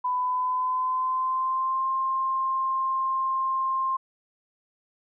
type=tone with pitch glide; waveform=sine; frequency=999 to 1057.2 Hz; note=B5 to C6; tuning=+20 to +18 cents; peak=-23 dBFS; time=0.04-3.97 s; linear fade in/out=10 ms; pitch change=+98 cents; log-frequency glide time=0.16-1.88 s; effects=none